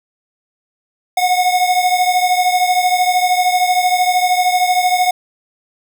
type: beating tone pair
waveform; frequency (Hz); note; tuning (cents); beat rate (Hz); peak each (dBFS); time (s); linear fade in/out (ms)
square; 725 / 738; F#5 / F#5; -35 / -5; 13; -14 / -18; 1.17-5.11; 5
effects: none